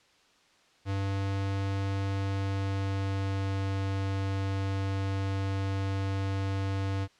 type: tone with pitch glide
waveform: square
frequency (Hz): 98 to 97.32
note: G2 to G2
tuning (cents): 0 to -12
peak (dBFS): -29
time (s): 0.85-7.08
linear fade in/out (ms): 50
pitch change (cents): -12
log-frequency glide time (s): 2.04-3.59
effects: white hiss -63 dBFS RMS until 7.19 s + low-pass 5000 Hz 12 dB/octave